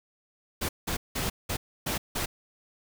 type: noise bursts at uneven times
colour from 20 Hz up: pink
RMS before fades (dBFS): -30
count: 6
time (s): 0.61-0.69 / 0.87-0.97 / 1.15-1.3 / 1.49-1.57 / 1.86-1.98 / 2.15-2.26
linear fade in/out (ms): 10
effects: none